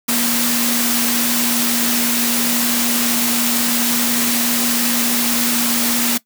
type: tone in noise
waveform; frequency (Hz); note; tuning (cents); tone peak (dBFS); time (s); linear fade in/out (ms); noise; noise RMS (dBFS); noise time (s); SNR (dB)
sine; 238; A#3; +36; -20; 0.08-6.18; 10; white; -18; 0.08-6.18; -5
effects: noise-tail reverb RT60 0.1 s tail -19 dB re dry + high-pass 150 Hz 12 dB/octave